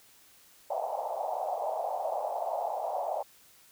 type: band-pass noise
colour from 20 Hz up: pink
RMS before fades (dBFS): -33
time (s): 0.7-3.23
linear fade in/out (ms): 5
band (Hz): 600 to 840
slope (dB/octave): 48
effects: white hiss -59 dBFS RMS until 3.71 s